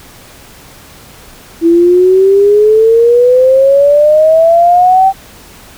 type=exponential sweep; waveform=sine; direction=up; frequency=330.2 to 779 Hz; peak=-3 dBFS; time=1.61-5.13 s; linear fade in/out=50 ms; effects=pink hiss -36 dBFS RMS until 5.77 s